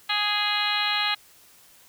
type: harmonic tone with a mistuned harmonic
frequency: 415.3 Hz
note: G#4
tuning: in tune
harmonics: 2 / 3 / 4 / 5 / 6 / 7 / 8 / 9 / 10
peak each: -31 / -31 / -31 / -31 / -31 / -31 / -31 / -31 / -31 dBFS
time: 0.09-1.15 s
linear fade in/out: 10 ms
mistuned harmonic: 9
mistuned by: +59 cents
effects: white hiss -54 dBFS RMS until 1.88 s